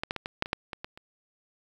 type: clicks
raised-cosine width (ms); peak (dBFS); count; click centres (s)
0.3; -14 / -13 / -17 / -17 / -9 / -21 / -10 / -19 / -20 / -30; 10; 0.035 / 0.109 / 0.163 / 0.259 / 0.424 / 0.459 / 0.531 / 0.732 / 0.845 / 0.975
effects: 8-bit